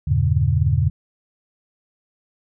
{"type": "chord", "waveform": "sine", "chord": "E diminished seventh", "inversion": "none", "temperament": "just", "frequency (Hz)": [82.41, 98.89, 118.67, 142.4], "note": ["E2", "G2", "Bb2", "Db3"], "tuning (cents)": [0, 16, 31, 47], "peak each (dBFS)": [-20, -21, -21, -20], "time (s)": [0.07, 0.9], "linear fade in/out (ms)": 10, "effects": []}